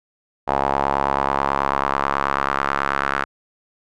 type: tone with band-pass filter sweep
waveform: sawtooth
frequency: 69.2 Hz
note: C#2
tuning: 2 cents flat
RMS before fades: -21 dBFS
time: 0.47-3.25 s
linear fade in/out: 20 ms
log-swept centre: 830 to 1400 Hz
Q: 2.9
effects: none